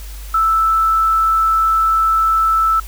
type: tone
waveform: sine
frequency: 1318.5 Hz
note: E6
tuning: in tune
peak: -11 dBFS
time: 0.34-2.8 s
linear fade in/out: 5 ms
effects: added 50 Hz sine -28 dBFS peak until 2.87 s + white hiss -39 dBFS RMS until 2.87 s